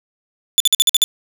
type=tone bursts; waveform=sawtooth; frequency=3490 Hz; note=A7; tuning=15 cents flat; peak=-6 dBFS; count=7; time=0.58-1.04 s; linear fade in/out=0 ms; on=22 ms; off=51 ms; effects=none